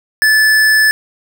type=tone with tanh clipping; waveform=sine; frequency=1740 Hz; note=A6; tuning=20 cents flat; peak=-9 dBFS; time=0.22-0.91 s; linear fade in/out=0 ms; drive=18 dB; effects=none